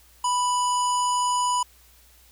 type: harmonic tone with a mistuned harmonic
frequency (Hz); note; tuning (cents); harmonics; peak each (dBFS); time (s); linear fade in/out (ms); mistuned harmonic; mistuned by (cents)
987.8; B5; 0; 1 / 3 / 5 / 7 / 9 / 10; -21 / -33 / -38 / -31 / -41 / -39; 0.24-1.63; 5; 10; -21
effects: added 60 Hz sine -56 dBFS peak until 2.31 s + white hiss -56 dBFS RMS until 2.31 s